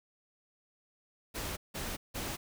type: noise bursts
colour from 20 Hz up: pink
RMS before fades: -38 dBFS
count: 3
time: 1.34-2.37 s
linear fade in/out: 20 ms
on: 230 ms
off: 170 ms
effects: none